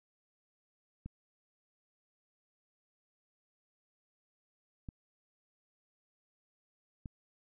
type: clicks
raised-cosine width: 5 ms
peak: -30 dBFS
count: 3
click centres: 1.06 / 4.888 / 7.058 s
effects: none